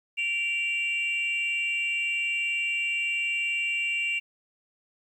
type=tone pair together; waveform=sine; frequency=2331 / 2772 Hz; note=D7 / F7; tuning=-14 / -14 cents; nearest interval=minor third; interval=300 cents; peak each=-28 / -26 dBFS; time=0.17-4.2 s; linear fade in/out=20 ms; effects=tanh soft clip ceiling -20 dBFS + 10-bit